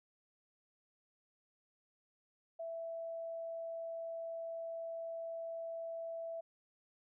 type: tone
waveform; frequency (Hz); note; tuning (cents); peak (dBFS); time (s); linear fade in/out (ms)
sine; 662; E5; +7; -40; 2.59-6.41; 10
effects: none